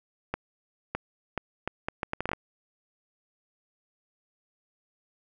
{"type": "accelerating click train", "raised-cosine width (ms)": 0.5, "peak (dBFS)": -14, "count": 12, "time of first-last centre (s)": [0.34, 2.333], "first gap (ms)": 610, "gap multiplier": 0.7, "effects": []}